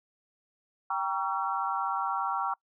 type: chord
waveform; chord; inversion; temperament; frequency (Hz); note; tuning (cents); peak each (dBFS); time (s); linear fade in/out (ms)
sine; G diminished seventh; none; just; 784 / 940.8 / 1128.9 / 1354.7; G5 / Bb5 / Db6 / Fb6; 0 / +16 / +31 / +47; -33; 0.9-2.54; 5
effects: noise-tail reverb RT60 0.1 s tail -25 dB re dry